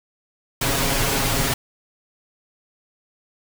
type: noise with comb filter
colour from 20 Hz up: pink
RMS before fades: -21 dBFS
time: 0.61-1.54 s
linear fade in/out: 5 ms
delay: 7.3 ms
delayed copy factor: +0.9
effects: none